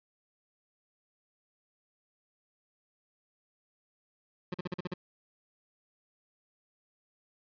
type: tone bursts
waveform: 25% pulse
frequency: 179.6 Hz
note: F3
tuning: 49 cents sharp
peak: -29 dBFS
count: 7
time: 4.52-4.939 s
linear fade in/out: 5 ms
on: 23 ms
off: 43 ms
effects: resampled to 11025 Hz